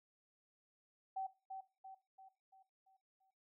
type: tone with echo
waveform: sine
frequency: 767 Hz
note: G5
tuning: 38 cents flat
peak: -38 dBFS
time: 1.16-1.27 s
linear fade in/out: 10 ms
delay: 340 ms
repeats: 6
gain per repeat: -6 dB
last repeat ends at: 3.31 s
effects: noise-tail reverb RT60 0.3 s tail -17 dB re dry